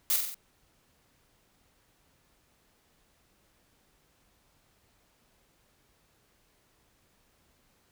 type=noise with echo; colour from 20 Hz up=blue; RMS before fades=-26 dBFS; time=0.1-0.16 s; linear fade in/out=0 ms; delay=46 ms; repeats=4; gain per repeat=-4 dB; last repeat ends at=0.344 s; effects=pink hiss -68 dBFS RMS until 7.91 s